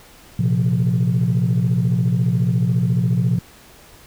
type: chord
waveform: sine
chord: Bb suspended second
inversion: none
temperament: equal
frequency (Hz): 116.54 / 130.81 / 174.61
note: Bb2 / C3 / F3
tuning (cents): 0 / 0 / 0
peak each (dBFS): -18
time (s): 0.39-3.39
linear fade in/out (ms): 5
effects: tanh soft clip ceiling -10 dBFS + pink hiss -46 dBFS RMS until 4.06 s